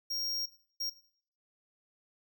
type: tone bursts at uneven times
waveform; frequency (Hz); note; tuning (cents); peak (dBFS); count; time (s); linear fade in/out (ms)
square; 5580; F8; -2; -33; 2; 0.1-0.46 / 0.8-0.9; 10
effects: noise-tail reverb RT60 0.6 s tail -19 dB re dry